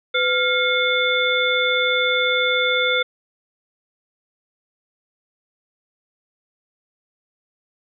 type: tone cluster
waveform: sine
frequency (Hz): 503 / 1398 / 2164 / 3518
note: B4 / F6 / C#7 / A7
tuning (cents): +32 / +1 / -42 / -1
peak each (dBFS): -22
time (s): 0.14-3.03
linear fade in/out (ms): 10
effects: none